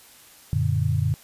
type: chord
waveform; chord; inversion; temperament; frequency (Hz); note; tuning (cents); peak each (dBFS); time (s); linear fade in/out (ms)
sine; Gb augmented; none; equal; 92.5 / 116.54 / 146.83; Gb2 / Bb2 / D3; 0 / 0 / 0; -24; 0.53-1.14; 0
effects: white hiss -50 dBFS RMS until 1.23 s + resampled to 32000 Hz